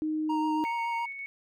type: tone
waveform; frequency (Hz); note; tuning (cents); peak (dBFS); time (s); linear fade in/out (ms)
sine; 310; D#4; -6; -27; 0.02-0.64; 0
type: tone with vibrato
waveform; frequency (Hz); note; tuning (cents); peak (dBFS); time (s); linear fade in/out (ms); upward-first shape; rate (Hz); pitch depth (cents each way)
triangle; 932.3; A#5; 0; -27; 0.29-1.06; 10; triangle; 7.1; 19
type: tone with tremolo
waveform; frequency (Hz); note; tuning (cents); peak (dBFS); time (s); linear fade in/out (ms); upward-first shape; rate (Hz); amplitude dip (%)
sine; 2217; C#7; 0; -35; 0.65-1.26; 0; square; 7.4; 30
effects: none